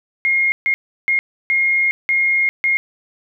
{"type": "tone bursts at uneven times", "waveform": "sine", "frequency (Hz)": 2141, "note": "C7", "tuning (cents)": 39, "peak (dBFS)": -13, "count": 6, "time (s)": [[0.25, 0.52], [0.66, 0.74], [1.08, 1.19], [1.5, 1.91], [2.09, 2.49], [2.64, 2.77]], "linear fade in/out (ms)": 0, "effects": []}